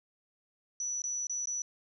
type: tone with dropouts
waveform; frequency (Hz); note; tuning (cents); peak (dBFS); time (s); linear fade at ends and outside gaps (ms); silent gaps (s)
sine; 5920; F#8; 0; -32; 0.8-1.62; 2; 1.02-1.039 / 1.27-1.296 / 1.457-1.472
effects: none